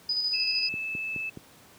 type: tone with tremolo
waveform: sine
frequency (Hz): 4978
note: D#8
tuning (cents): 0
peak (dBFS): -24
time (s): 0.09-0.69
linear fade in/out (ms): 5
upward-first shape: square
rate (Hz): 13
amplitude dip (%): 35
type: tone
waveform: sine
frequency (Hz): 2619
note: E7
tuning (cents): -12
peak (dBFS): -30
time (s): 0.33-1.3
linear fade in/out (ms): 10
type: click train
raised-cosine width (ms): 3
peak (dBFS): -25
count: 4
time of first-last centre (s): 0.74-1.373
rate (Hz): 4.74
effects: pink hiss -54 dBFS RMS until 1.78 s + high-pass 100 Hz 12 dB/octave